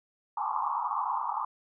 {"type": "band-pass noise", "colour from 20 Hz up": "pink", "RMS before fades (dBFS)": -31, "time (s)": [0.37, 1.45], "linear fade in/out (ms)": 5, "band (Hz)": [810, 1200], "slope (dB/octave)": 96, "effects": []}